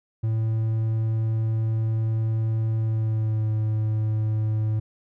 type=tone with pitch glide; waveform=triangle; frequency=111.2 to 108.53 Hz; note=A2 to A2; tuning=+19 to -23 cents; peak=-19 dBFS; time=0.23-4.8 s; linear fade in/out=10 ms; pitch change=-42 cents; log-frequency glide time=2.78-3.5 s; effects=none